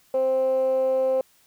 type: tone with band-pass filter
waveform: 15% pulse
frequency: 262.1 Hz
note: C4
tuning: 3 cents sharp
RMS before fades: -22 dBFS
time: 0.14-1.21 s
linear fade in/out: 2 ms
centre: 540 Hz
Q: 7.4
effects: white hiss -60 dBFS RMS until 1.46 s